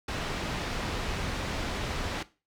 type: low-pass noise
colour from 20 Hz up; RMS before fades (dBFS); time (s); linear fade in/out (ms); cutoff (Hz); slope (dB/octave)
pink; -33; 0.08-2.23; 5; 4500; 12
effects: noise-tail reverb RT60 0.3 s tail -17 dB re dry